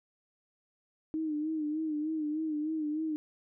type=tone with vibrato; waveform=sine; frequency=308.3 Hz; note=D#4; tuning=16 cents flat; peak=-30 dBFS; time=1.14-3.16 s; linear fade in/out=0 ms; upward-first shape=sine; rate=3.3 Hz; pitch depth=61 cents each way; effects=none